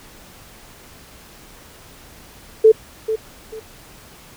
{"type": "tone with echo", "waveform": "sine", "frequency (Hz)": 440, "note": "A4", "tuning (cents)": 0, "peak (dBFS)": -5, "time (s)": [2.64, 2.72], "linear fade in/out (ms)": 10, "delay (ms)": 440, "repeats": 2, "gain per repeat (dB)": -12, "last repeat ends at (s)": 3.6, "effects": ["pink hiss -44 dBFS RMS until 4.36 s"]}